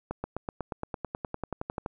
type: accelerating click train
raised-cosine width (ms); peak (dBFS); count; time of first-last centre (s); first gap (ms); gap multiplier
1; -18; 18; 0.11-1.861; 130; 0.97
effects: none